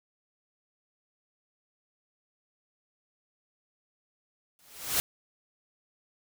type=noise with exponential growth; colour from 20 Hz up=white; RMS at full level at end=-24 dBFS; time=4.59-5 s; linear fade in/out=0 ms; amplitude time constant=87 ms; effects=none